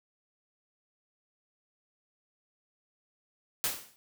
white noise with exponential decay, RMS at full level -27 dBFS, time 3.64-3.96 s, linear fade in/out 0 ms, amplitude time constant 69 ms, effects none

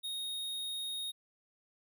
square tone, 3729 Hz, A#7, in tune, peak -37 dBFS, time 0.03-1.12 s, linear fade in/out 20 ms, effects none

